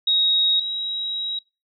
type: tone pair in turn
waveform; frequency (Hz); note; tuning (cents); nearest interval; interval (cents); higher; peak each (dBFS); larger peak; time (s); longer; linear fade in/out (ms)
sine; 3782 / 3837; A#7 / A#7; +24 / +49; unison; 25; second; -16 / -24; first; 0.07-0.6 / 0.6-1.39; second; 5
effects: noise-tail reverb RT60 0.3 s tail -26 dB re dry